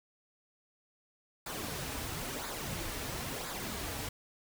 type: noise with flanger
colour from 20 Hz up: pink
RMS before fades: -39 dBFS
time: 1.46-4.09 s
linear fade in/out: 5 ms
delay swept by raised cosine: 0.34 to 5.64 ms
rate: 0.99 Hz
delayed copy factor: -0.55
effects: none